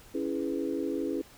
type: chord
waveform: sine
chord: C# minor seventh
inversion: none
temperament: equal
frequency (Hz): 277.2 / 329.6 / 415.3 / 493.9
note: C#4 / E4 / G#4 / B4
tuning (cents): 0 / 0 / 0 / 0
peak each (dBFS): -33 / -33 / -35 / -38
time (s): 0.14-1.22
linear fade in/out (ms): 10
effects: pink hiss -54 dBFS RMS until 1.37 s